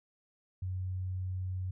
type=tone; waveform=sine; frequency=92.6 Hz; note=F#2; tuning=2 cents sharp; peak=-33 dBFS; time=0.62-1.71 s; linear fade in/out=5 ms; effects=none